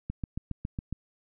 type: click train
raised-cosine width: 5 ms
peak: -20 dBFS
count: 7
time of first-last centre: 0.1-0.926 s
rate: 7.26 Hz
effects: none